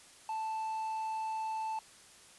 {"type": "tone", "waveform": "triangle", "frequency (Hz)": 880, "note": "A5", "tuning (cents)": 0, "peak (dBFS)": -32, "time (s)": [0.29, 1.79], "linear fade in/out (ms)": 2, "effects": ["white hiss -57 dBFS RMS until 2.38 s", "resampled to 24000 Hz"]}